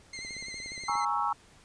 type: tone with vibrato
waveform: 20% pulse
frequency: 2088 Hz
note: C7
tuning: 4 cents flat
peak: -33 dBFS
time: 0.13-1.05 s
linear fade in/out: 5 ms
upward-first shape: triangle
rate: 12 Hz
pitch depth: 48 cents each way
type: click train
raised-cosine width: 2 ms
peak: -35 dBFS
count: 14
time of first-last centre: 0.19-0.955 s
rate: 17 Hz
type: chord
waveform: sine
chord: A# half-diminished seventh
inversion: third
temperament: equal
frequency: 830.6 / 932.3 / 1108.7 / 1318.5 Hz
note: G#5 / A#5 / C#6 / E6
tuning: 0 / 0 / 0 / 0 cents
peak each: -32 dBFS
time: 0.88-1.33 s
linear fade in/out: 5 ms
effects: pink hiss -58 dBFS RMS until 1.64 s + resampled to 22050 Hz